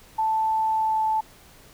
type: tone with pitch glide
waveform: sine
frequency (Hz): 880 to 874.4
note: A5 to A5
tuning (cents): 0 to -11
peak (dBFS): -20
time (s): 0.18-1.21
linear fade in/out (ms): 10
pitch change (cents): -11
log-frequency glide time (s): 0.67-1.04
effects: pink hiss -51 dBFS RMS until 1.73 s